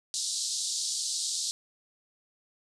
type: band-pass noise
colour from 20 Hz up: pink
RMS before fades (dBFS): -32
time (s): 0.14-1.51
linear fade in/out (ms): 0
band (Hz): 3900 to 9000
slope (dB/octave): 48
effects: none